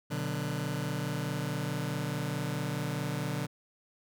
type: chord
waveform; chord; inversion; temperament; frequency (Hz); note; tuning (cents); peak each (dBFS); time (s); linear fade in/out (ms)
sawtooth; B minor; none; just; 123.47 / 148.16 / 185.21; B2 / D3 / F#3; 0 / +16 / +2; -32 / -30 / -34; 0.1-3.47; 20
effects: none